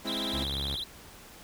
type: chord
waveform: sawtooth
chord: Ab augmented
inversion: none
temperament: equal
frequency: 207.7 / 261.6 / 329.6 Hz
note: Ab3 / C4 / E4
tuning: 0 / 0 / 0 cents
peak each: -34 dBFS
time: 0.04-0.45 s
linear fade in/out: 20 ms
type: tone with vibrato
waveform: triangle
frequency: 3585 Hz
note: A7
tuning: 32 cents sharp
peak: -31 dBFS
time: 0.07-0.84 s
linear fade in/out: 5 ms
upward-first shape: sine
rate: 20 Hz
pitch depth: 210 cents each way
type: tone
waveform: sawtooth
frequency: 69.3 Hz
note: C#2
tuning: in tune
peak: -30 dBFS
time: 0.33-0.76 s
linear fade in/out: 10 ms
effects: pink hiss -50 dBFS RMS until 1.43 s